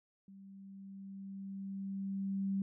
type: tone with level ramp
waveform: sine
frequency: 195.1 Hz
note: G3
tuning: 8 cents flat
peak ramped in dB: -52 to -31 dBFS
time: 0.28-2.62 s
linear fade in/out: 2 ms
effects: none